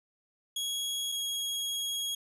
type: tone pair in turn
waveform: sawtooth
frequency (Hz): 3322 / 3305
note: G#7 / G#7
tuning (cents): 0 / -9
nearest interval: unison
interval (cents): 9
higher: first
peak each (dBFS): -28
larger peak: neither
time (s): 0.56-1.12 / 1.12-2.15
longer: second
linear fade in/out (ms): 5
effects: resampled to 32000 Hz